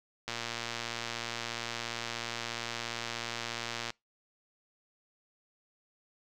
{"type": "click train", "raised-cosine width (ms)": 0.2, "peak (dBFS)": -18, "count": 425, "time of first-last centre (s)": [0.28, 3.904], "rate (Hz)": 117, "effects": ["noise-tail reverb RT60 0.2 s tail -26 dB re dry"]}